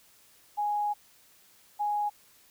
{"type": "tone pair in turn", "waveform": "sine", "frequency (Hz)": [830, 830], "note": ["G#5", "G#5"], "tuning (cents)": [-1, -1], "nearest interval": "unison", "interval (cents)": 0, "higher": "neither", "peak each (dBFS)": -26, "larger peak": "neither", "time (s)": [[0.57, 0.94], [1.79, 2.1]], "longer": "first", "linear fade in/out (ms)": 20, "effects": ["white hiss -60 dBFS RMS until 2.5 s"]}